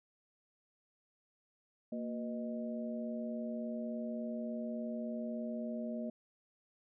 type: harmonic tone with a mistuned harmonic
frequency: 123.47 Hz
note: B2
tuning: in tune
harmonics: 2 / 3 / 4 / 5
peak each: -38 / -51 / -49 / -43 dBFS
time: 1.92-6.1 s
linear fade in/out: 5 ms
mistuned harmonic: 2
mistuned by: -110 cents
effects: none